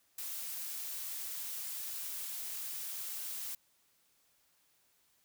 blue noise, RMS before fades -41 dBFS, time 0.18-3.55 s, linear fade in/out 5 ms, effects white hiss -72 dBFS RMS until 5.24 s

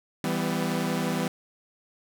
sawtooth chord, E minor, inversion none, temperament equal with one note detuned, 164.81 / 196 / 250.5 Hz, E3 / G3 / B3, 0 / 0 / +25 cents, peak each -26 dBFS, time 0.24-1.28 s, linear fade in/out 2 ms, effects none

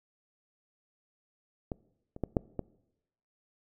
clicks, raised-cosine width 2 ms, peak -21 / -30 / -17 / -12 / -19 dBFS, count 5, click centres 1.718 / 2.164 / 2.237 / 2.368 / 2.593 s, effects noise-tail reverb RT60 0.9 s tail -22 dB re dry

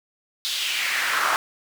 brown noise with high-pass filter sweep, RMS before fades -24 dBFS, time 0.45-1.36 s, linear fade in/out 0 ms, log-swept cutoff 3900 to 1100 Hz, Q 2.5, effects none

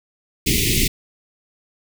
pink band-stop noise, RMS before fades -18 dBFS, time 0.46-0.88 s, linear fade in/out 10 ms, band 430 to 2000 Hz, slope 96 dB/octave, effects none

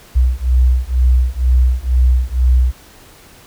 sine beating tone pair, 61.74 / 63.84 Hz, B1 / C2, 0 / -42 cents, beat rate 2.1 Hz, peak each -12 dBFS, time 0.15-2.72 s, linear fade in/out 20 ms, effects tanh soft clip ceiling -3 dBFS + pink hiss -43 dBFS RMS until 3.46 s

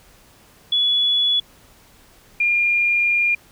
sine tone pair in turn, 3407 / 2409 Hz, G#7 / D7, +44 / +43 cents, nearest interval tritone, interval 601 cents, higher first, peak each -15 dBFS, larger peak neither, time 0.72-1.4 / 2.4-3.35 s, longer second, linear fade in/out 5 ms, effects pink hiss -51 dBFS RMS until 3.51 s

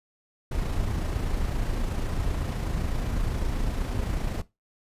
brown noise with amplitude modulation, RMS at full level -26 dBFS, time 0.51-4.42 s, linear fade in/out 10 ms, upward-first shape sine, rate 27.9 Hz, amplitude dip 35%, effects noise-tail reverb RT60 0.2 s tail -17 dB re dry + resampled to 32000 Hz

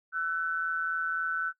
sine tone pair together, 1336.3 / 1500 Hz, E6 / F#6, +23 / +23 cents, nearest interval major second, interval 200 cents, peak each -33 / -29 dBFS, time 0.12-1.53 s, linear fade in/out 50 ms, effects noise-tail reverb RT60 0.1 s tail -21 dB re dry

